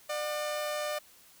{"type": "tone pair together", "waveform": "sawtooth", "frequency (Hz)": [599, 731.8], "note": ["D5", "F#5"], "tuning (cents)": [34, -19], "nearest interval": "minor third", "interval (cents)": 347, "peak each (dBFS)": [-28, -38], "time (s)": [0.09, 0.99], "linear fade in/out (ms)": 10, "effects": ["white hiss -58 dBFS RMS until 1.4 s"]}